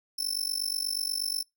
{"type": "tone with amplitude modulation", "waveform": "sawtooth", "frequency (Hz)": 5320, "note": "E8", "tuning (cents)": 15, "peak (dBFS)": -22, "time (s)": [0.18, 1.43], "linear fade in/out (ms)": 10, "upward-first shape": "sine", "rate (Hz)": 48.3, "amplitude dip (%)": 95, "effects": ["noise-tail reverb RT60 0.2 s tail -25 dB re dry"]}